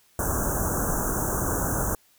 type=band-stop noise; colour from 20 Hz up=pink; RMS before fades=-26 dBFS; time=0.19-1.95 s; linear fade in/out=2 ms; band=1600 to 6000 Hz; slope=96 dB/octave; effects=white hiss -61 dBFS RMS until 2.18 s